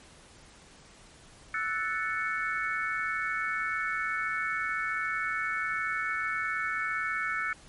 sine chord, F# minor seventh, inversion third, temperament equal, 1318.5 / 1480 / 1760 / 2217 Hz, E6 / F#6 / A6 / C#7, 0 / 0 / 0 / 0 cents, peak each -34 dBFS, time 1.54-7.53 s, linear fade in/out 2 ms, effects pink hiss -54 dBFS RMS until 7.68 s + MP3 48 kbps

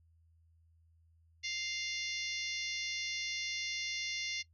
harmonic tone with a mistuned harmonic, 698.5 Hz, F5, in tune, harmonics 3 / 4 / 5 / 6 / 7 / 8 / 9, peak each -40 / -44 / -44 / -44 / -47 / -44 / -49 dBFS, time 1.43-4.43 s, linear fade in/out 20 ms, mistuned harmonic 6, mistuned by +28 cents, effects noise-tail reverb RT60 0.1 s tail -21 dB re dry + added 82 Hz sine -64 dBFS peak until 4.53 s

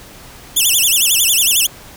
10% pulse tone with vibrato, 3037 Hz, F#7, 44 cents sharp, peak -3 dBFS, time 0.56-1.67 s, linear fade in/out 10 ms, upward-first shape sine, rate 11 Hz, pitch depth 270 cents each way, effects pink hiss -38 dBFS RMS until 1.96 s

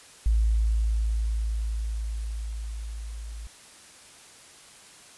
sine tone with level ramp, 55 Hz, A1, in tune, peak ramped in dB -18 to -35 dBFS, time 0.26-3.47 s, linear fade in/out 0 ms, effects white hiss -50 dBFS RMS until 5.17 s + resampled to 24000 Hz

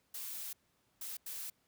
blue noise bursts at uneven times, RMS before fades -43 dBFS, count 3, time 0.14-0.53 / 1.01-1.17 / 1.26-1.5 s, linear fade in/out 5 ms, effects pink hiss -75 dBFS RMS until 1.67 s + high-pass 60 Hz 12 dB/octave

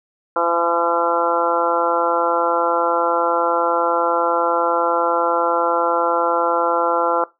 harmonic tone, 170 Hz, F3, 46 cents flat, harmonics 2 / 3 / 4 / 5 / 6 / 7 / 8, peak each -27 / -21 / -25 / -23 / -23 / -26 / -21 dBFS, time 0.36-7.24 s, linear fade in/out 2 ms, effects noise-tail reverb RT60 0.2 s tail -19 dB re dry

